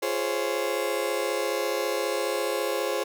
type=chord; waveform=35% pulse; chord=Db major seventh; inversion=first; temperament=just; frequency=346.5 / 415.8 / 519.7 / 554.4 Hz; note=F4 / Ab4 / C5 / Db5; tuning=-14 / +2 / -12 / 0 cents; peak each=-32 / -29 / -28 / -30 dBFS; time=0.02-3.04 s; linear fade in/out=10 ms; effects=none